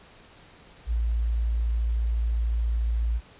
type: tone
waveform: sine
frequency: 57 Hz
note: A#1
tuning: 38 cents flat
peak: -22 dBFS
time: 0.86-3.21 s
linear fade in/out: 50 ms
effects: pink hiss -52 dBFS RMS until 3.39 s + resampled to 8000 Hz